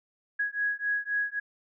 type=beating tone pair; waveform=sine; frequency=1661.2 / 1665 Hz; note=G#6 / G#6; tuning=0 / +4 cents; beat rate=3.8 Hz; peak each=-30 dBFS; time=0.39-1.4 s; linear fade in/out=10 ms; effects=none